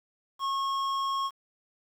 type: tone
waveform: square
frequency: 1090 Hz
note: C#6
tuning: 29 cents flat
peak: -28 dBFS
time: 0.39-1.31 s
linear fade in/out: 50 ms
effects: low-pass 5000 Hz 12 dB/octave + 9-bit